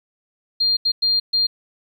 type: tone bursts at uneven times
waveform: sine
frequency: 4200 Hz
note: C8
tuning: 6 cents sharp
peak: -15 dBFS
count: 4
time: 0.6-0.77 / 0.85-0.92 / 1.02-1.2 / 1.33-1.47 s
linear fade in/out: 10 ms
effects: 9-bit